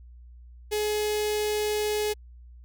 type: tone with notch filter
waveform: sawtooth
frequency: 422.3 Hz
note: G#4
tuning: 29 cents sharp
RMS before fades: -27 dBFS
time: 0.71-2.14 s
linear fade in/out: 20 ms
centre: 1200 Hz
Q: 0.8
effects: added 60 Hz sine -45 dBFS peak until 2.64 s